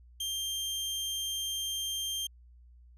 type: tone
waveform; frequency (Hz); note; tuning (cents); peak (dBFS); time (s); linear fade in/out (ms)
sawtooth; 3175; G7; +21; -29; 0.2-2.27; 5
effects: added 60 Hz sine -53 dBFS peak until 2.97 s + resampled to 32000 Hz